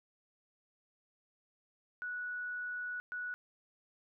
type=tone bursts at uneven times; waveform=sine; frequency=1471 Hz; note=F#6; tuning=11 cents flat; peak=-37 dBFS; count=2; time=2.02-3 / 3.12-3.34 s; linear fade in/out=0 ms; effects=none